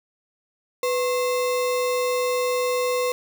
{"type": "tone with sample-and-hold", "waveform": "sine", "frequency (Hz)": 497.4, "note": "B4", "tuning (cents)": 12, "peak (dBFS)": -20, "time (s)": [0.83, 3.12], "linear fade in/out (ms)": 2, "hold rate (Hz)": 1575, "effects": []}